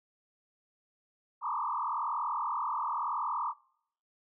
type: tone with frequency modulation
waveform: sine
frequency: 1063 Hz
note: C6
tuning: 27 cents sharp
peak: -30 dBFS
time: 1.41-3.54 s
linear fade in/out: 50 ms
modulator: 40.9 Hz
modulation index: 4.1
effects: noise-tail reverb RT60 0.7 s tail -25 dB re dry